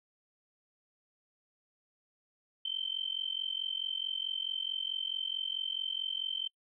sine tone with amplitude modulation, 3103 Hz, G7, 18 cents flat, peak -29 dBFS, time 2.65-6.48 s, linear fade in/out 5 ms, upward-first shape sine, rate 44.6 Hz, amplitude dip 90%, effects noise-tail reverb RT60 0.1 s tail -26 dB re dry

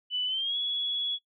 sine tone with pitch glide, 2986 to 3371 Hz, F#7 to G#7, +15 to +25 cents, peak -27 dBFS, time 0.1-1.19 s, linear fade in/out 50 ms, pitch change +210 cents, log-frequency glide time 0.26-0.57 s, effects noise-tail reverb RT60 0.1 s tail -23 dB re dry

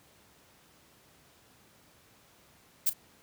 violet noise with echo, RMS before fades -25 dBFS, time 2.86-2.9 s, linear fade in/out 10 ms, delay 36 ms, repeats 1, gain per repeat -15 dB, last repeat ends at 2.936 s, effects pink hiss -61 dBFS RMS until 3.22 s + high-pass 80 Hz 12 dB/octave

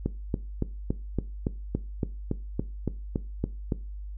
click train, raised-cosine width 3 ms, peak -13 dBFS, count 14, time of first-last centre 0.06-3.722 s, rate 3.55 Hz, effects noise-tail reverb RT60 0.3 s tail -18 dB re dry + added 50 Hz sine -35 dBFS peak until 4.17 s

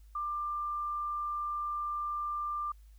sine tone, 1189 Hz, D6, 21 cents sharp, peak -32 dBFS, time 0.15-2.72 s, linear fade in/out 5 ms, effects added 52 Hz sine -52 dBFS peak until 2.98 s + white hiss -72 dBFS RMS until 2.98 s

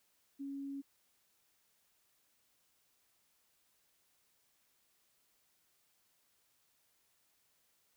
sine tone, 277.2 Hz, C#4, in tune, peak -40 dBFS, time 0.39-0.82 s, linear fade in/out 20 ms, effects white hiss -75 dBFS RMS until 7.96 s

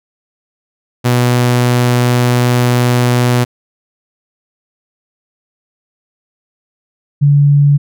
sawtooth / sine tone pair in turn, 122.7 / 143.54 Hz, B2 / D3, -11 / -39 cents, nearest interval minor third, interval 272 cents, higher second, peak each -5 dBFS, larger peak neither, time 1.04-3.45 / 7.21-7.78 s, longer first, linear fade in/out 20 ms, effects none

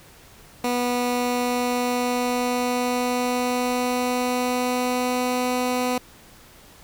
15% pulse tone with pitch glide, 245 to 249.9 Hz, B3 to B3, -14 to +21 cents, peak -15 dBFS, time 0.64-5.98 s, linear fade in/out 2 ms, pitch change +35 cents, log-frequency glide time 0.86-5.42 s, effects pink hiss -49 dBFS RMS until 6.83 s

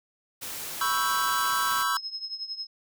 white noise, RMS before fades -36 dBFS, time 0.41-1.84 s, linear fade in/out 20 ms
square chord, C# half-diminished seventh, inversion third, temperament equal, 987.8 / 1108.7 / 1318.5 / 1568 Hz, B5 / C#6 / E6 / G6, 0 / 0 / 0 / 0 cents, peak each -32 / -30 / -29 / -32 dBFS, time 0.81-1.97 s, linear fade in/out 2 ms
sine tone with tremolo, 5160 Hz, E8, 38 cents flat, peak -29 dBFS, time 1.95-2.67 s, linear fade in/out 10 ms, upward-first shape triangle, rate 11 Hz, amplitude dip 85%
effects none

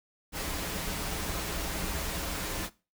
pink noise with comb filter, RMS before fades -34 dBFS, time 0.32-2.7 s, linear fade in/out 50 ms, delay 8.2 ms, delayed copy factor -0.55, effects noise-tail reverb RT60 0.3 s tail -19 dB re dry

